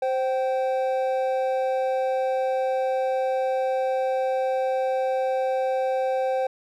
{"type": "tone pair together", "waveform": "triangle", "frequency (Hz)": [523.3, 772.6], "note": ["C5", "G5"], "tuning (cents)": [0, -25], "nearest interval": "perfect fifth", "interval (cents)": 675, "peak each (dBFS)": [-21, -25], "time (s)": [0.02, 6.47], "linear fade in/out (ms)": 5, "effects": []}